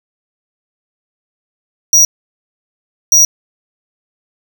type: tone bursts at uneven times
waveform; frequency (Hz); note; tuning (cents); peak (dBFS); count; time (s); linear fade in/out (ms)
square; 5770; F#8; -44; -5; 2; 1.93-2.05 / 3.12-3.25; 2
effects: none